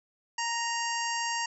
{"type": "harmonic tone", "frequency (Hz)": 932.3, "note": "A#5", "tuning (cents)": 0, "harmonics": [1, 2, 3, 5, 6, 7, 8], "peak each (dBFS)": [-32, -35, -37, -39, -40, -40, -41], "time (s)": [0.38, 1.46], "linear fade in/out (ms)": 5, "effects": []}